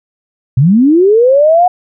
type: linear sweep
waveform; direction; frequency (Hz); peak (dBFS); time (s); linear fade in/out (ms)
sine; up; 116.54 to 735; -4; 0.57-1.68; 5
effects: none